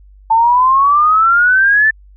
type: exponential sweep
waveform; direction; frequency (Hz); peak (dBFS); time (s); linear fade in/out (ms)
sine; up; 882 to 1780; -7; 0.3-1.91; 10
effects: added 49 Hz sine -39 dBFS peak until 2.16 s